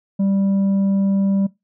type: tone with tanh clipping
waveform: sine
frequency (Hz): 196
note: G3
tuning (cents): 0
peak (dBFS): -16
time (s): 0.19-1.47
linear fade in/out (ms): 10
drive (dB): 5
effects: noise-tail reverb RT60 0.2 s tail -21 dB re dry